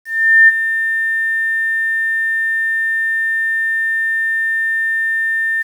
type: tone with ADSR envelope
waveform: sine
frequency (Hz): 1800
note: A6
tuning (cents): +39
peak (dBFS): -3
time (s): 0.05-5.63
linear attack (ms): 430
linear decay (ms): 27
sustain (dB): -11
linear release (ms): 15
effects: 7-bit